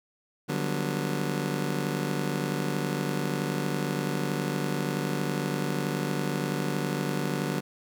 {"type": "chord", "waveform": "25% pulse", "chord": "G major seventh", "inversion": "second", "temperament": "just", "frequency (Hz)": [147, 183.75, 196, 245], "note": ["D3", "F#3", "G3", "B3"], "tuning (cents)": [2, -12, 0, -14], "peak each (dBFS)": [-27, -30, -31, -31], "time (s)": [0.48, 7.61], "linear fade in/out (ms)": 20, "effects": []}